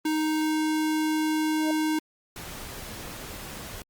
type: tone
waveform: square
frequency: 311.1 Hz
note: D#4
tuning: in tune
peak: -24 dBFS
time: 0.05-1.99 s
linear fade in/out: 5 ms
type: tone with exponential growth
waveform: sine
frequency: 622.3 Hz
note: D#5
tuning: in tune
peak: -26 dBFS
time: 1.53-1.71 s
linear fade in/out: 2 ms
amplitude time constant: 38 ms
type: noise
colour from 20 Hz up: pink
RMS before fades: -39 dBFS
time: 2.36-3.82 s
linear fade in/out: 2 ms
effects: Opus 32 kbps